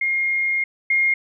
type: tone pair in turn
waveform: sine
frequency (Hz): 2134 / 2134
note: C7 / C7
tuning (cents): +34 / +34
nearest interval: unison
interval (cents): 0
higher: neither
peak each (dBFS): -18 / -15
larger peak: second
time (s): 0.01-0.64 / 0.9-1.14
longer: first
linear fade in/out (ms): 5
effects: none